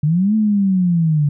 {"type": "linear two-way sweep", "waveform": "sine", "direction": "up then down", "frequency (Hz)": [142.4, 220, 142.4], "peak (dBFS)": -12, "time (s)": [0.03, 1.29], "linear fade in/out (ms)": 5, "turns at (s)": 0.35, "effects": []}